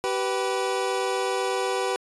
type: tone pair together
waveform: 25% pulse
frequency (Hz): 386 / 494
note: G4 / B4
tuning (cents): -27 / 0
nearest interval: major third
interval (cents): 427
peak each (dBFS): -23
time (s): 0.04-1.96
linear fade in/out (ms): 0
effects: resampled to 24000 Hz